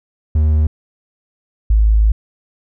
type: tone pair in turn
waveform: triangle / sine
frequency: 76.8 / 53.57 Hz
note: D#2 / A1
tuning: -22 / -46 cents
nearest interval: tritone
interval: 624 cents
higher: first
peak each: -8 dBFS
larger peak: neither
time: 0.35-0.67 / 1.7-2.12 s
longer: second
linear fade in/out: 5 ms
effects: none